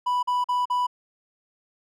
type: tone bursts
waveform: triangle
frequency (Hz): 987.8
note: B5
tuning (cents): 0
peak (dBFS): -19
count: 4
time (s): 0.06-0.869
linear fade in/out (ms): 10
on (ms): 170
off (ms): 43
effects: none